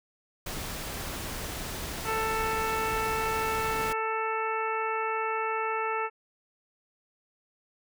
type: noise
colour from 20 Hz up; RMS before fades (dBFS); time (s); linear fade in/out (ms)
pink; -36; 0.46-3.93; 5
type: harmonic tone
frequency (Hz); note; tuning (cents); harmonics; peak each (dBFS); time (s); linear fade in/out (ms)
442.8; A4; +11; 1 / 2 / 3 / 4 / 5 / 6; -33 / -32 / -32 / -39 / -39 / -39; 2.04-6.1; 50
effects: none